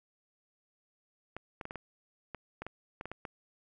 clicks, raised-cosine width 0.5 ms, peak -25 dBFS, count 12, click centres 1.366 / 1.612 / 1.654 / 1.709 / 1.757 / 2.347 / 2.62 / 2.666 / 3.011 / 3.056 / 3.116 / 3.252 s, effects none

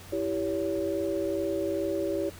sine chord, C# diminished, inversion first, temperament equal with one note detuned, 329.6 / 392 / 564.1 Hz, E4 / G4 / C#5, 0 / 0 / +30 cents, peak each -31 dBFS, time 0.12-2.3 s, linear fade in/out 10 ms, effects added 91 Hz sine -46 dBFS peak until 2.39 s + pink hiss -48 dBFS RMS until 2.39 s

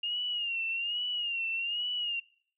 sine tone with vibrato, 2816 Hz, F7, 14 cents sharp, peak -30 dBFS, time 0.03-2.2 s, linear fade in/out 5 ms, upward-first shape sine, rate 1.2 Hz, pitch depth 85 cents each way, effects noise-tail reverb RT60 0.6 s tail -24 dB re dry

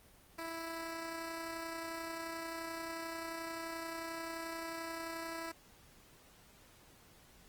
10% pulse tone with amplitude modulation, 329.6 Hz, E4, in tune, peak -31 dBFS, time 0.38-5.52 s, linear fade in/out 10 ms, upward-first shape sine, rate 31.4 Hz, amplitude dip 30%, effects pink hiss -62 dBFS RMS until 7.48 s + Opus 24 kbps

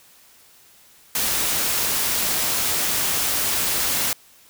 white noise, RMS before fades -22 dBFS, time 1.15-4.13 s, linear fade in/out 2 ms, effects white hiss -52 dBFS RMS until 4.49 s

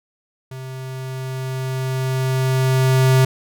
square tone with level ramp, 130.81 Hz, C3, in tune, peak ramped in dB -31 to -11 dBFS, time 0.51-3.25 s, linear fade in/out 5 ms, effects none

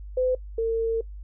sine tone pair in turn, 509 / 453.5 Hz, C5 / A#4, -48 / -48 cents, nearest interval major second, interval 200 cents, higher first, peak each -20 / -21 dBFS, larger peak first, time 0.17-0.35 / 0.58-1.01 s, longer second, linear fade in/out 5 ms, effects noise-tail reverb RT60 0.1 s tail -20 dB re dry + added 50 Hz sine -36 dBFS peak until 1.23 s

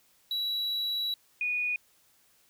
triangle / sine tone pair in turn, 3912 / 2464 Hz, B7 / D#7, -17 / -17 cents, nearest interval minor sixth, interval 800 cents, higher first, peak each -27 dBFS, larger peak neither, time 0.31-1.14 / 1.41-1.76 s, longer first, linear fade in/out 2 ms, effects white hiss -65 dBFS RMS until 2.49 s

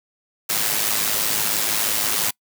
white noise with amplitude modulation, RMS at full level -19 dBFS, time 0.49-2.31 s, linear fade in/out 10 ms, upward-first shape sine, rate 106 Hz, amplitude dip 55%, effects noise-tail reverb RT60 0.1 s tail -25 dB re dry + high-pass 100 Hz 12 dB/octave

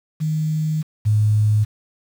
sine tone pair in turn, 155.56 / 106.36 Hz, D#3 / G#2, 0 / +42 cents, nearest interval perfect fifth, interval 658 cents, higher first, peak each -18 / -13 dBFS, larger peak second, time 0.2-0.83 / 1.05-1.65 s, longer first, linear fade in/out 20 ms, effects 7-bit

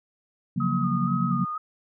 sine chord, Gb major seventh, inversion second, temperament equal, 138.59 / 174.61 / 185 / 233.1 Hz, Db3 / F3 / Gb3 / Bb3, 0 / 0 / 0 / 0 cents, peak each -28 dBFS, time 0.56-1.45 s, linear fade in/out 10 ms
sine tone with vibrato, 1248 Hz, D#6, 5 cents sharp, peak -28 dBFS, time 0.6-1.58 s, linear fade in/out 5 ms, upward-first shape square, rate 2.1 Hz, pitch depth 28 cents each way
effects none

